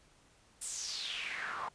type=noise with band-pass filter sweep; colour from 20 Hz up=pink; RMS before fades=-40 dBFS; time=0.61-1.69 s; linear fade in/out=10 ms; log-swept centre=9100 to 970 Hz; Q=4.4; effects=pink hiss -65 dBFS RMS until 1.74 s + resampled to 22050 Hz